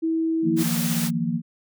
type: tone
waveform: sine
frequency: 324.6 Hz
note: E4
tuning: 27 cents flat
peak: -20 dBFS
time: 0.02-0.64 s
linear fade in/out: 20 ms
type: chord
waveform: sine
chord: Eb suspended second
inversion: none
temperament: equal with one note detuned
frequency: 158.47 / 174.61 / 233.1 Hz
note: Eb3 / F3 / Bb3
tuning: +32 / 0 / 0 cents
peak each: -28 / -26 / -25 dBFS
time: 0.42-1.42 s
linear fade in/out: 50 ms
type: high-pass noise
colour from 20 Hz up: white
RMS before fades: -29 dBFS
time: 0.56-1.11 s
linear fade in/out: 50 ms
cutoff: 340 Hz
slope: 24 dB/octave
effects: none